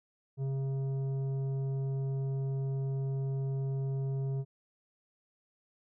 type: tone with tanh clipping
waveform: triangle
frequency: 135.4 Hz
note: C#3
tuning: 40 cents flat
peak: -32 dBFS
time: 0.37-4.45 s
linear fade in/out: 50 ms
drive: 13 dB
effects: none